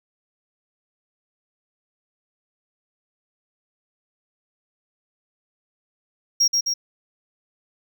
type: tone with echo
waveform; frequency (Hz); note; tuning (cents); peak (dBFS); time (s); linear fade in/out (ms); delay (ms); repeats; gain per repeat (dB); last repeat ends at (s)
triangle; 5600; F8; +4; -13; 6.4-6.48; 10; 130; 2; -3; 6.74
effects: none